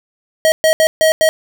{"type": "tone bursts at uneven times", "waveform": "square", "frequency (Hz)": 635, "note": "D#5", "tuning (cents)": 35, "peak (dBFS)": -9, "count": 5, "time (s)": [[0.45, 0.52], [0.64, 0.73], [0.8, 0.87], [1.01, 1.12], [1.21, 1.29]], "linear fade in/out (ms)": 0, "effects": []}